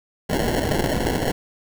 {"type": "noise with sample-and-hold", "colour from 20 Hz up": "white", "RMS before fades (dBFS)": -22, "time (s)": [0.29, 1.32], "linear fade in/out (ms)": 10, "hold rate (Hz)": 1225, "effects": []}